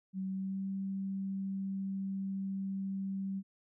sine tone with pitch glide, 190 to 193.88 Hz, F#3 to G3, +46 to -19 cents, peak -34 dBFS, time 0.13-3.43 s, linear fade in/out 50 ms, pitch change +35 cents, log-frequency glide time 0.24-0.68 s, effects none

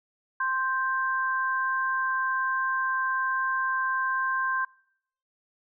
sine tone pair together, 1050.2 / 1569 Hz, C6 / G6, +6 / +1 cents, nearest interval perfect fifth, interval 695 cents, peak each -27 dBFS, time 0.4-4.65 s, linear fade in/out 5 ms, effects noise-tail reverb RT60 0.7 s tail -26 dB re dry

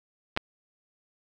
clicks, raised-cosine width 0.3 ms, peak -18 / -8 dBFS, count 2, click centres 0.365 / 0.374 s, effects none

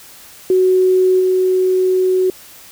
sine tone with level steps, 371.5 Hz, F#4, 7 cents sharp, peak -9 / -11 dBFS, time 0.5-2.3 s, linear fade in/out 2 ms, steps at 1.19 s, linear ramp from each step 20 ms, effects white hiss -40 dBFS RMS until 2.71 s

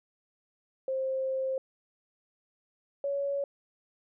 sine tone pair in turn, 528 / 560.9 Hz, C5 / C#5, +16 / +20 cents, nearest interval minor second, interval 104 cents, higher second, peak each -28 / -28 dBFS, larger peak neither, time 0.88-1.58 / 3.04-3.44 s, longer first, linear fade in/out 2 ms, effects none

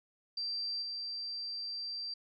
sine tone with level steps, 4699 Hz, D8, in tune, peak -34 / -37 dBFS, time 0.37-2.14 s, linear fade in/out 5 ms, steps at 0.82 s, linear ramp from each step 5 ms, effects none

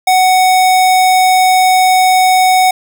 square tone, 744 Hz, F#5, 9 cents sharp, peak -7 dBFS, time 0.07-2.71 s, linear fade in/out 5 ms, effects none

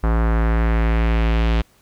square tone with low-pass filter sweep, 56.1 Hz, A1, 34 cents sharp, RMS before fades -17 dBFS, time 0.03-1.62 s, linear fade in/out 10 ms, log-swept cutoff 1300 to 3300 Hz, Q 1.7, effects pink hiss -56 dBFS RMS until 1.81 s

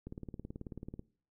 click train, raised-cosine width 3 ms, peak -30 dBFS, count 18, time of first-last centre 0.07-0.994 s, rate 18.4 Hz, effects noise-tail reverb RT60 0.5 s tail -22 dB re dry

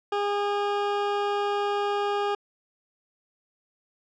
20% pulse tone, 407.9 Hz, G#4, 31 cents flat, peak -19 dBFS, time 0.12-2.35 s, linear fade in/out 5 ms, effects low-pass 3000 Hz 12 dB/octave

